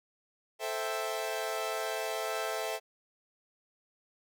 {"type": "chord", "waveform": "sawtooth", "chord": "A minor seventh", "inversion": "none", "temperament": "equal", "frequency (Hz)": [440, 523.3, 659.3, 784], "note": ["A4", "C5", "E5", "G5"], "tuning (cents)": [0, 0, 0, 0], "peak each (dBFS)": [-34, -36, -32, -37], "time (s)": [0.59, 2.8], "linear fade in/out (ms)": 50, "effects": []}